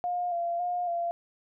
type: tone with vibrato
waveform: sine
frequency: 699 Hz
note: F5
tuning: 1 cent sharp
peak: -27 dBFS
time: 0.04-1.11 s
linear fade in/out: 0 ms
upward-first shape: square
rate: 1.8 Hz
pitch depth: 30 cents each way
effects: none